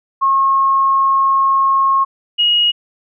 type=tone pair in turn; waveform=sine; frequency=1084 / 2886 Hz; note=C#6 / F#7; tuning=-39 / -44 cents; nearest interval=octave + perfect fourth; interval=1695 cents; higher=second; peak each=-10 dBFS; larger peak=neither; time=0.21-2.05 / 2.38-2.72 s; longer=first; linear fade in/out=20 ms; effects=none